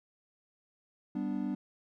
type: chord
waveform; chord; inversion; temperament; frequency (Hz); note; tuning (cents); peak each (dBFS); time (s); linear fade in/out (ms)
triangle; G major; none; equal; 196 / 246.9 / 293.7; G3 / B3 / D4; 0 / 0 / 0; -34; 1.15-1.55; 5
effects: none